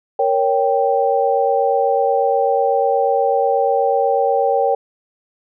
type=chord; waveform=sine; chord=G diminished; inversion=first; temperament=equal; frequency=466.2 / 554.4 / 784 Hz; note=Bb4 / Db5 / G5; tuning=0 / 0 / 0 cents; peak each=-18 / -18 / -17 dBFS; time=0.19-4.75 s; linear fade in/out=5 ms; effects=none